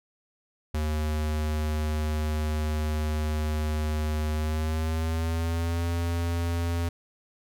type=tone with pitch glide; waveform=square; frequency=76.7 to 85.1 Hz; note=D#2 to F2; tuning=-24 to -44 cents; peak=-26 dBFS; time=0.74-6.89 s; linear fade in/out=5 ms; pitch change=+180 cents; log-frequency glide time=4.32-5.86 s; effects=none